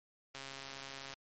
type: click train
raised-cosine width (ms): 0.2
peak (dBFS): -28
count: 108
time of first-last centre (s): 0.35-1.137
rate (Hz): 136
effects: MP3 32 kbps

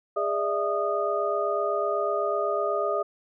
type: tone cluster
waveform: sine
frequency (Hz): 410.5 / 591 / 659 / 1232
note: G#4 / D5 / E5 / D#6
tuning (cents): -20 / +11 / -1 / -17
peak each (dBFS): -29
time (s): 0.16-3.03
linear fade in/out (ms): 10
effects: none

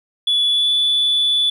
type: tone with pitch glide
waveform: sine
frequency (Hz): 3427 to 3463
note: A7 to A7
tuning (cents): -46 to -28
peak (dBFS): -12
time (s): 0.27-1.5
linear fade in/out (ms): 5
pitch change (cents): +18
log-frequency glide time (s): 0.49-0.72
effects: tanh soft clip ceiling -11 dBFS + 9-bit

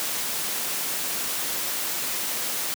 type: noise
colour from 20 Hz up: white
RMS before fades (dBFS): -28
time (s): 0-2.74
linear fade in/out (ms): 0
effects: high-pass 150 Hz 12 dB/octave

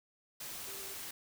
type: tone in noise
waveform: sine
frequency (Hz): 392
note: G4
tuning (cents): 0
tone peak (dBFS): -53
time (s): 0.67-0.94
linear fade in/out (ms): 5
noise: white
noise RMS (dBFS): -44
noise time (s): 0.4-1.11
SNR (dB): -12
effects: none

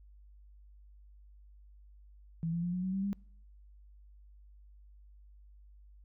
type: tone with pitch steps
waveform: sine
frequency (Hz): 164.81 / 170.13 / 175.62 / 181.29 / 187.14 / 193.18 / 199.42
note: E3 / F3 / F3 / F#3 / F#3 / G3 / G3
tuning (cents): 0 / -45 / +10 / -35 / +20 / -25 / +30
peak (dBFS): -31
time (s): 2.43-3.13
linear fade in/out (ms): 0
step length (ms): 100
effects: noise-tail reverb RT60 0.7 s tail -26 dB re dry + added 50 Hz sine -54 dBFS peak until 6.04 s

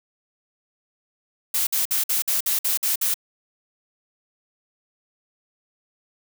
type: noise bursts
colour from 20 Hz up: blue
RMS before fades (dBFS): -22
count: 9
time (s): 1.54-3.142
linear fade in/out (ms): 5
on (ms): 130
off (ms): 54
effects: none

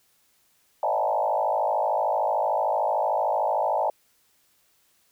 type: tone with frequency modulation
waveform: sine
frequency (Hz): 741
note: F#5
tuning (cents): +2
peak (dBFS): -21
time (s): 0.83-3.9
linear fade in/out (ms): 2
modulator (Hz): 53.3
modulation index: 3.4
effects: white hiss -65 dBFS RMS until 5.11 s

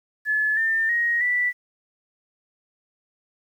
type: tone with pitch steps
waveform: sine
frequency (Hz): 1719 / 1798.2 / 1881.1 / 1967.8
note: A6 / A6 / A#6 / B6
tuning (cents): -41 / +37 / +15 / -7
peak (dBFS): -19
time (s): 0.25-1.53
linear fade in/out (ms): 50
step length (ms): 320
effects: 9-bit

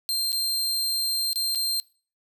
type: tone with dropouts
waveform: sawtooth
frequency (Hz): 4169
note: C8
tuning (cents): -7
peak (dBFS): -21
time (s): 0.09-1.8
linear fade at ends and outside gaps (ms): 0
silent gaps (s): 0.32-0.328 / 1.331-1.358 / 1.549-1.556
effects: noise-tail reverb RT60 0.4 s tail -22 dB re dry

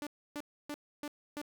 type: tone bursts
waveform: sawtooth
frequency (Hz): 293.7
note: D4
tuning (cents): 0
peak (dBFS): -34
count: 5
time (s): 0.02-1.415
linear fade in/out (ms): 0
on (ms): 47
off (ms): 290
effects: none

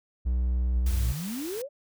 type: tone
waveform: triangle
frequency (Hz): 61.74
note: B1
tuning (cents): 0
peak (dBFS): -21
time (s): 0.25-1.13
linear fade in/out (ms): 20
type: exponential sweep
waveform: sine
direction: up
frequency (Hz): 48.28 to 598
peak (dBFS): -31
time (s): 0.73-1.69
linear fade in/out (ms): 50
type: noise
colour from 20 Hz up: white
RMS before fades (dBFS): -41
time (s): 0.86-1.62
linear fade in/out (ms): 5
effects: none

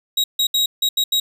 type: tone bursts at uneven times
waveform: 40% pulse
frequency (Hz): 3815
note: A#7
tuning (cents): +39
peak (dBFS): -14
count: 6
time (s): 0.17-0.24 / 0.39-0.47 / 0.54-0.66 / 0.82-0.89 / 0.97-1.04 / 1.12-1.2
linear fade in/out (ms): 5
effects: none

